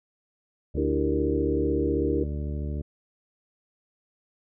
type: harmonic tone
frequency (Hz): 73.42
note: D2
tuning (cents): 0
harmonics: 1 / 2 / 3 / 4 / 5 / 6 / 8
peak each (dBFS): -29 / -35 / -39 / -41 / -43 / -45 / -47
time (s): 0.74-2.82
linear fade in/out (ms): 10
type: chord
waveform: sine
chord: E half-diminished seventh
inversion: third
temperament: equal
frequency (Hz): 293.7 / 329.6 / 392 / 466.2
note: D4 / E4 / G4 / Bb4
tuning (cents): 0 / 0 / 0 / 0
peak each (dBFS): -29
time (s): 0.77-2.24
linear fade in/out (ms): 5
effects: none